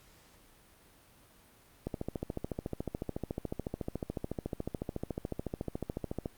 click train, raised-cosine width 2 ms, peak -21 dBFS, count 62, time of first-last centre 1.87-6.258 s, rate 13.9 Hz, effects pink hiss -61 dBFS RMS until 6.37 s + Opus 48 kbps

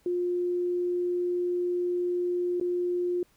sine tone with dropouts, 354.6 Hz, F4, 26 cents sharp, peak -25 dBFS, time 0.06-3.23 s, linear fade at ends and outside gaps 2 ms, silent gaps 2.6-2.611 s, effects pink hiss -65 dBFS RMS until 3.36 s

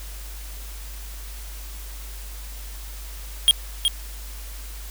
square tone with echo, 3248 Hz, G#7, 39 cents flat, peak -11 dBFS, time 3.48-3.51 s, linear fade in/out 0 ms, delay 370 ms, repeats 1, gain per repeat -6 dB, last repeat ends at 3.88 s, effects added 50 Hz sine -34 dBFS peak until 4.9 s + white hiss -42 dBFS RMS until 4.9 s

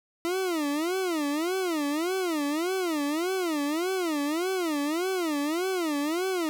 40% pulse tone with vibrato, 329.6 Hz, E4, in tune, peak -25 dBFS, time 0.25-6.49 s, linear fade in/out 0 ms, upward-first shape sine, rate 1.7 Hz, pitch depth 250 cents each way, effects none

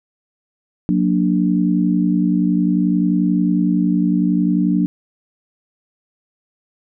sine chord, Gb augmented, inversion none, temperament equal with one note detuned, 182.03 / 233.1 / 293.7 Hz, Gb3 / Bb3 / D4, -28 / 0 / 0 cents, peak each -16 / -20 / -18 dBFS, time 0.89-4.86 s, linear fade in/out 0 ms, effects none

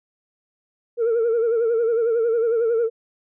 sine tone with vibrato, 460.6 Hz, A#4, 21 cents flat, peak -15 dBFS, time 0.97-2.9 s, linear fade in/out 50 ms, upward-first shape sine, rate 11 Hz, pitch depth 69 cents each way, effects tanh soft clip ceiling -15 dBFS

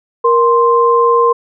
sine tone pair together, 469.9 / 1046.5 Hz, A#4 / C6, +14 / 0 cents, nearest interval octave + major second, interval 1386 cents, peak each -10 dBFS, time 0.24-1.33 s, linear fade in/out 10 ms, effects none

